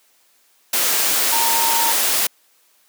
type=tone in noise; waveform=sine; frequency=919 Hz; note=A#5; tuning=25 cents flat; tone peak=-20 dBFS; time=1.32-1.92 s; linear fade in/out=5 ms; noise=white; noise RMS=-18 dBFS; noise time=0.73-2.27 s; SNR=-5 dB; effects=white hiss -58 dBFS RMS until 2.88 s + high-pass 300 Hz 12 dB/octave